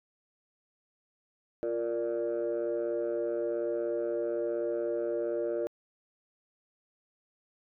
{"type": "chord", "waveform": "sine", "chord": "Bb major", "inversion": "second", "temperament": "equal", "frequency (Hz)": [349.2, 466.2, 587.3], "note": ["F4", "Bb4", "D5"], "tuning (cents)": [0, 0, 0], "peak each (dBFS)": -32, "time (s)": [1.63, 5.67], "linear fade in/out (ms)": 0, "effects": ["tanh soft clip ceiling -24 dBFS"]}